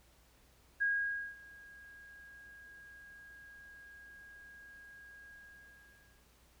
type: tone with ADSR envelope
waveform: sine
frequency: 1637 Hz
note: G#6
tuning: 25 cents flat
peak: -28 dBFS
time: 0.8-6.27 s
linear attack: 21 ms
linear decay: 530 ms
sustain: -24 dB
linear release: 950 ms
effects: added 60 Hz sine -67 dBFS peak until 6.6 s + pink hiss -67 dBFS RMS until 6.6 s